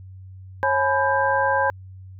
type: tone cluster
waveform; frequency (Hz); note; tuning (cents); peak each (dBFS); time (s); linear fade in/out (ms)
sine; 544 / 846 / 995 / 1586; C#5 / G#5 / B5 / G6; -33 / +32 / +13 / +20; -23; 0.63-1.7; 0
effects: added 94 Hz sine -38 dBFS peak until 2.19 s